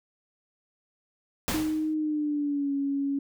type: noise with exponential decay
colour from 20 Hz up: pink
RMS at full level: -26 dBFS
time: 1.48-1.94 s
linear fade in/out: 0 ms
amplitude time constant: 99 ms
type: tone with pitch glide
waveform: sine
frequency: 311.1 to 278.8 Hz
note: D#4 to C#4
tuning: 0 to +10 cents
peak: -25 dBFS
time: 1.54-3.19 s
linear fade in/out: 5 ms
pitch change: -190 cents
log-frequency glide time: 1.93-2.73 s
effects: none